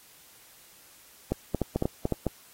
clicks, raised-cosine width 2 ms, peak -12 dBFS, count 9, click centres 1.32 / 1.547 / 1.617 / 1.76 / 1.824 / 1.855 / 2.054 / 2.123 / 2.267 s, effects white hiss -55 dBFS RMS until 2.53 s + AAC 48 kbps

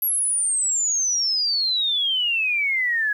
sine exponential sweep, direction down, 11740 to 1661.2 Hz, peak -19 dBFS, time 0.02-3.13 s, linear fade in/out 5 ms, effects 9-bit

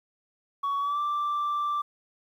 sine tone with pitch glide, 1122 to 1174.4 Hz, C#6 to D6, +21 to 0 cents, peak -23 dBFS, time 0.63-1.82 s, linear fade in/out 10 ms, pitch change +79 cents, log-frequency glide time 0.79-0.99 s, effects tanh soft clip ceiling -24 dBFS + 10-bit

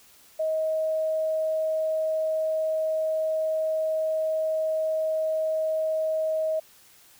sine tone, 632 Hz, D#5, 27 cents sharp, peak -23 dBFS, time 0.39-6.6 s, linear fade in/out 10 ms, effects white hiss -55 dBFS RMS until 7.19 s

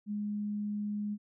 sine tone, 207.7 Hz, G#3, in tune, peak -32 dBFS, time 0.06-1.18 s, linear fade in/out 50 ms, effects none

